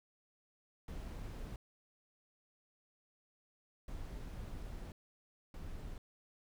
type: noise bursts at uneven times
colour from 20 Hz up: brown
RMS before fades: -45 dBFS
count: 3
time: 0.88-1.56 / 3.88-4.92 / 5.54-5.98 s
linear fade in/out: 2 ms
effects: none